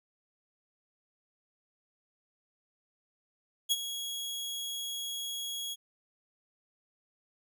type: tone with ADSR envelope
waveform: sawtooth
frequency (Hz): 3322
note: G#7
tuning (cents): 0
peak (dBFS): -20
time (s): 3.69-5.76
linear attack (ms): 27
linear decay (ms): 36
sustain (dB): -12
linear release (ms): 35
effects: none